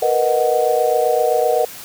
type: chord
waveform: sine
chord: B major seventh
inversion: third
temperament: equal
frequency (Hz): 466.2 / 493.9 / 622.3 / 740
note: A#4 / B4 / D#5 / F#5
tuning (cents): 0 / 0 / 0 / 0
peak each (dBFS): -19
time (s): 0.02-1.65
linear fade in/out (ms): 5
effects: white hiss -35 dBFS RMS until 1.84 s